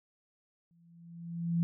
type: tone with exponential growth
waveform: sine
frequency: 169.2 Hz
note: E3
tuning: 45 cents sharp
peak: -24 dBFS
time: 0.71-1.63 s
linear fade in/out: 0 ms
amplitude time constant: 200 ms
effects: none